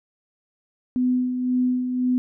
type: tone with tremolo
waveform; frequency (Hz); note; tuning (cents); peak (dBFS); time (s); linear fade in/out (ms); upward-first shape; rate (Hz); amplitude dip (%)
sine; 251.3; B3; +30; -17; 0.96-2.18; 0; sine; 1.9; 50
effects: none